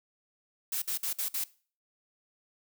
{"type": "noise bursts", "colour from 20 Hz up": "blue", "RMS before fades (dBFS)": -32, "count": 5, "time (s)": [0.72, 1.44], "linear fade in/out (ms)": 5, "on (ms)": 100, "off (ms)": 55, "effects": ["noise-tail reverb RT60 0.4 s tail -20 dB re dry"]}